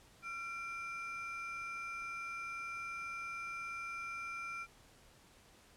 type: ring-modulated tone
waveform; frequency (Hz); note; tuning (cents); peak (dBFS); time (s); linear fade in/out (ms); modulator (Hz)
triangle; 1864.7; A#6; 0; -36; 0.22-4.67; 50; 500
effects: pink hiss -63 dBFS RMS until 5.76 s + low-pass 11000 Hz 12 dB/octave